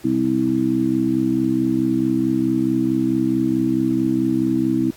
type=harmonic tone with a mistuned harmonic; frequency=64.6 Hz; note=C2; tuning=21 cents flat; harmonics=2 / 3 / 4 / 5; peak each=-28 / -26 / -20 / -19 dBFS; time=0.04-4.91 s; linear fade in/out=10 ms; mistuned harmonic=2; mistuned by=-47 cents; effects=pink hiss -46 dBFS RMS until 4.96 s + AAC 64 kbps